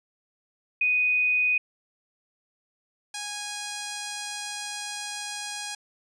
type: tone pair in turn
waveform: sine / 5% pulse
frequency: 2489 / 825.6 Hz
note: D#7 / G#5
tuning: 0 / -10 cents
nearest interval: octave + perfect fifth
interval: 1910 cents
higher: first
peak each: -20 dBFS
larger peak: neither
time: 0.81-1.58 / 3.14-5.75 s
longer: second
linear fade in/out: 5 ms
effects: resampled to 22050 Hz